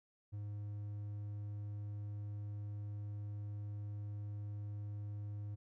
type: tone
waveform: triangle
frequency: 103.3 Hz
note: G#2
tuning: 9 cents flat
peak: -39 dBFS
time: 0.32-5.56 s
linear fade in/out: 20 ms
effects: none